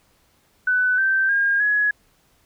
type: tone with pitch steps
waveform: sine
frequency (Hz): 1499 / 1557.2 / 1617.8 / 1680.6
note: F#6 / G6 / G#6 / G#6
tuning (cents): +22 / -12 / -46 / +20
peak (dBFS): -16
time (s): 0.67-1.91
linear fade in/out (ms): 5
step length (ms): 310
effects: pink hiss -61 dBFS RMS until 2.45 s